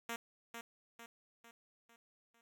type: tone with echo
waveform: 5% pulse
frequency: 232.2 Hz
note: A#3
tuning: 7 cents flat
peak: -28 dBFS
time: 0.09-0.16 s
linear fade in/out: 2 ms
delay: 450 ms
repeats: 5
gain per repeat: -6 dB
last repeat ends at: 2.41 s
effects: none